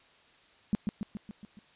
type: tone with echo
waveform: sine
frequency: 207.7 Hz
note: G#3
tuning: in tune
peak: -22 dBFS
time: 0.73-0.75 s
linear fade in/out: 0 ms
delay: 140 ms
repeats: 6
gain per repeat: -4 dB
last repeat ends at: 1.59 s
effects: white hiss -61 dBFS RMS until 1.75 s + resampled to 8000 Hz